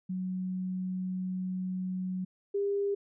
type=tone pair in turn; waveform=sine; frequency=185 / 401.6 Hz; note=F#3 / G4; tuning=0 / +42 cents; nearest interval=octave + minor second; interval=1342 cents; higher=second; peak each=-31 / -27 dBFS; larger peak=second; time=0.09-2.25 / 2.54-2.95 s; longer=first; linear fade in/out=10 ms; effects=none